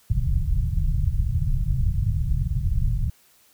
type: low-pass noise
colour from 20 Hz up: pink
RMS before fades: -22 dBFS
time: 0.1-3.1 s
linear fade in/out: 5 ms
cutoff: 150 Hz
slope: 48 dB/octave
effects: white hiss -58 dBFS RMS until 3.53 s